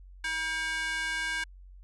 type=tone with high-pass filter; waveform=square; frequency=319.9 Hz; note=D#4; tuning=48 cents sharp; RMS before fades=-32 dBFS; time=0.24-1.44 s; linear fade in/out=5 ms; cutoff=1700 Hz; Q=2.9; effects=added 46 Hz sine -47 dBFS peak until 1.83 s + resampled to 24000 Hz